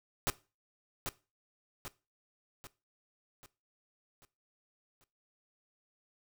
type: noise with echo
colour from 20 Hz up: pink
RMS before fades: -31 dBFS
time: 0.27-0.3 s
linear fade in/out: 0 ms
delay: 790 ms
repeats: 6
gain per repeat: -6 dB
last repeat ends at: 5.04 s
effects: noise-tail reverb RT60 0.3 s tail -19 dB re dry